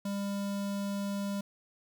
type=tone with notch filter; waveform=square; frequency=200 Hz; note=G3; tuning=35 cents sharp; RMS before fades=-34 dBFS; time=0.05-1.41 s; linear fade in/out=5 ms; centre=2000 Hz; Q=1.5; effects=10-bit